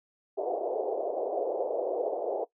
pink band-pass noise, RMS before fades -31 dBFS, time 0.37-2.45 s, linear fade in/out 10 ms, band 390 to 720 Hz, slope 48 dB/octave, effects noise-tail reverb RT60 0.1 s tail -19 dB re dry

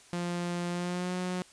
sawtooth tone with pitch glide, 174.61 to 181.6 Hz, F3 to F#3, 0 to -32 cents, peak -27 dBFS, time 0.13-1.42 s, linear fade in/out 0 ms, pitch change +68 cents, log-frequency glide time 0.7-1.14 s, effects white hiss -56 dBFS RMS until 1.52 s + resampled to 22050 Hz

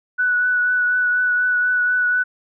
sine tone with vibrato, 1480 Hz, F#6, in tune, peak -15 dBFS, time 0.18-2.24 s, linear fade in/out 20 ms, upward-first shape triangle, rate 4.1 Hz, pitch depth 20 cents each way, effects none

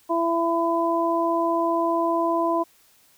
harmonic tone, 335.1 Hz, E4, 29 cents sharp, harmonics 1 / 2 / 3, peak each -24 / -24 / -24 dBFS, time 0.09-2.64 s, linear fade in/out 20 ms, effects white hiss -58 dBFS RMS until 3.17 s

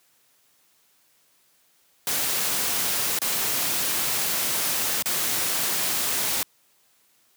white noise with dropouts, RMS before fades -25 dBFS, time 2.07-6.43 s, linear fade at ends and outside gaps 1 ms, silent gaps 3.189-3.217 / 5.024-5.058 s, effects white hiss -63 dBFS RMS until 7.36 s + high-pass 100 Hz 12 dB/octave

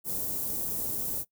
white band-stop noise, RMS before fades -32 dBFS, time 0.04-1.25 s, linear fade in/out 50 ms, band 450 to 12000 Hz, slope 12 dB/octave, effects noise-tail reverb RT60 0.1 s tail -20 dB re dry

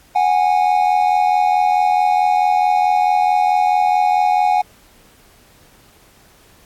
triangle tone pair together, 736.4 / 821 Hz, F#5 / G#5, -8 / -20 cents, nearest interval major second, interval 188 cents, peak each -13 / -13 dBFS, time 0.15-4.62 s, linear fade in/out 10 ms, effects pink hiss -50 dBFS RMS until 6.65 s + AAC 64 kbps

